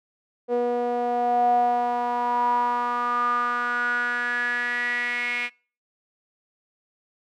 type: tone with band-pass filter sweep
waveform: sawtooth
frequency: 242.2 Hz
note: B3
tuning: 34 cents flat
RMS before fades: -24 dBFS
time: 0.48-5.5 s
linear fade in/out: 50 ms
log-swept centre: 540 to 2300 Hz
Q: 8.6
effects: noise-tail reverb RT60 0.4 s tail -26 dB re dry